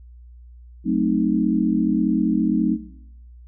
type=chord; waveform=sine; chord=F# diminished seventh; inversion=none; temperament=equal; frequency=185 / 220 / 261.6 / 311.1 Hz; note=F#3 / A3 / C4 / Eb4; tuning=0 / 0 / 0 / 0 cents; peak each=-23 dBFS; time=0.84-2.78 s; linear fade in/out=50 ms; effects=noise-tail reverb RT60 0.8 s tail -17 dB re dry + added 60 Hz sine -41 dBFS peak until 3.47 s